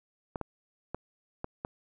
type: clicks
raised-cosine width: 1 ms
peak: -20 dBFS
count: 5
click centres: 0.358 / 0.413 / 0.946 / 1.444 / 1.649 s
effects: none